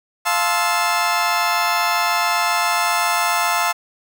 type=chord; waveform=30% pulse; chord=F major seventh; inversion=none; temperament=just; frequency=698.5 / 873.1 / 1047.7 / 1309.6 Hz; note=F5 / A5 / C6 / E6; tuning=0 / -14 / +2 / -12 cents; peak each=-20 dBFS; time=0.25-3.73 s; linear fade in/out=20 ms; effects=none